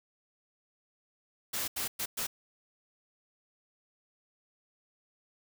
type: noise bursts at uneven times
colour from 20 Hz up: white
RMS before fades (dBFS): -34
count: 4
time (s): 1.53-1.68 / 1.76-1.88 / 1.99-2.06 / 2.17-2.27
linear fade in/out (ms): 10
effects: none